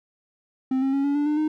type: tone with pitch steps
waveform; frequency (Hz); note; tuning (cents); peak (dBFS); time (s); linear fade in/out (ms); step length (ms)
triangle; 261.6 / 268.8 / 276.2 / 283.8 / 291.6 / 299.6 / 307.9; C4 / C4 / C#4 / C#4 / D4 / D4 / D#4; 0 / +47 / -6 / +41 / -12 / +35 / -18; -18; 0.71-1.48; 5; 110
effects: none